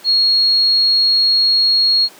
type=tone; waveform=sine; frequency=4300 Hz; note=C8; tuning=47 cents sharp; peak=-10 dBFS; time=0.04-2.09 s; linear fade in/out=50 ms; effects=pink hiss -41 dBFS RMS until 2.19 s + high-pass 300 Hz 12 dB/octave